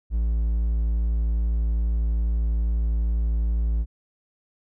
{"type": "tone", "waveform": "triangle", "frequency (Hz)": 56.1, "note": "A1", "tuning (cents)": 34, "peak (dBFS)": -18, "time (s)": [0.1, 3.86], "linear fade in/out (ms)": 50, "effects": []}